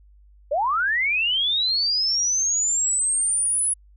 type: linear sweep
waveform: sine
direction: up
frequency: 530 to 10340 Hz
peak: -19 dBFS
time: 0.51-3.74 s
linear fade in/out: 10 ms
effects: added 50 Hz sine -49 dBFS peak until 3.96 s